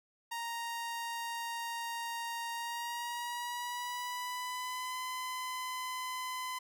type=tone with pitch glide; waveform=sawtooth; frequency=932.3 to 1016.7 Hz; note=A#5 to B5; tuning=0 to +50 cents; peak=-33 dBFS; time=0.31-6.59 s; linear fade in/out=10 ms; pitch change=+150 cents; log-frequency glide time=2.53-5 s; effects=none